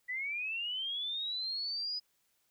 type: linear sweep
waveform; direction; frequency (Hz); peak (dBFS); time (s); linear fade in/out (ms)
sine; up; 1951 to 5000; -34; 0.08-2; 20
effects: white hiss -75 dBFS RMS until 2.5 s